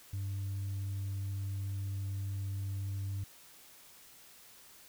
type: tone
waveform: sine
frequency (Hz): 98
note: G2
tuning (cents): 0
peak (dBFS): -32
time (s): 0.13-3.24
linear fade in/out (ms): 5
effects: tanh soft clip ceiling -33 dBFS + white hiss -57 dBFS RMS until 4.88 s